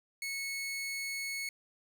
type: tone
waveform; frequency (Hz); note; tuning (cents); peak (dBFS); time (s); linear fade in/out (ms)
sawtooth; 2200; C#7; -14; -32; 0.22-1.49; 2
effects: none